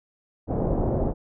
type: low-pass noise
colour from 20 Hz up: pink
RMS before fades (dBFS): -24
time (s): 0.47-1.14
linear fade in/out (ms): 50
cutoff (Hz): 710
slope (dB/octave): 24
effects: none